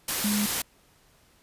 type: tone in noise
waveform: sine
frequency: 207.7 Hz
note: G#3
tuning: in tune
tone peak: -24 dBFS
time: 0.24-0.46 s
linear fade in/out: 5 ms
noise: white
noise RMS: -28 dBFS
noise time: 0.08-0.62 s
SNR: +1 dB
effects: pink hiss -61 dBFS RMS until 1.42 s + resampled to 32000 Hz